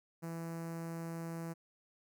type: tone with notch filter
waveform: sawtooth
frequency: 165.9 Hz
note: E3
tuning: 11 cents sharp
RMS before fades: -42 dBFS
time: 0.22-1.54 s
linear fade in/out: 20 ms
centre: 3400 Hz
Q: 0.65
effects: none